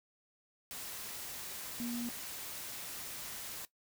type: tone in noise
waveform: sine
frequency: 238.6 Hz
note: A#3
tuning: 41 cents sharp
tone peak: -36 dBFS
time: 1.8-2.09 s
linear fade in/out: 0 ms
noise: white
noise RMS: -44 dBFS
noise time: 0.71-3.65 s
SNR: +5 dB
effects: noise-tail reverb RT60 0.1 s tail -17 dB re dry